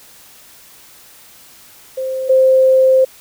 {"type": "tone pair in turn", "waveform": "sine", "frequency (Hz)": [523.3, 523.3], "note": ["C5", "C5"], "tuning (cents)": [0, 0], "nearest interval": "unison", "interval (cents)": 0, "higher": "neither", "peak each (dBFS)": [-18, -7], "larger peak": "second", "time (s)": [[1.97, 2.29], [2.29, 3.05]], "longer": "second", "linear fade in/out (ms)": 10, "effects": ["white hiss -43 dBFS RMS until 3.2 s"]}